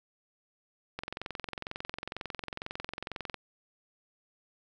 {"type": "click train", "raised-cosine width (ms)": 0.3, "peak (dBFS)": -20, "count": 53, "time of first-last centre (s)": [0.99, 3.343], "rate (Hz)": 22.1, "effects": []}